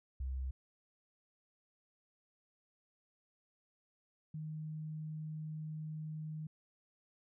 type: tone pair in turn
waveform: sine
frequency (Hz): 65.41 / 155.24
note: C2 / D#3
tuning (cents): 0 / -4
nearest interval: octave + minor third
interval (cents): 1496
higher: second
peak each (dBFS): -36 / -40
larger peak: first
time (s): 0.2-0.51 / 4.34-6.47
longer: second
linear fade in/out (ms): 5
effects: none